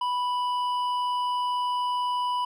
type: tone with hard clipping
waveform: sine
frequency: 987.8 Hz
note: B5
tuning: in tune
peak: -26 dBFS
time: 0.01-2.45 s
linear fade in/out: 5 ms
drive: 7 dB
effects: none